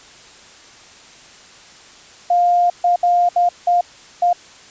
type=tone bursts at uneven times; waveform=sine; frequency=704 Hz; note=F5; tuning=14 cents sharp; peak=-11 dBFS; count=6; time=2.3-2.7 / 2.84-2.96 / 3.03-3.29 / 3.36-3.49 / 3.67-3.81 / 4.22-4.33 s; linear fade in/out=5 ms; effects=white hiss -43 dBFS RMS until 4.7 s + resampled to 16000 Hz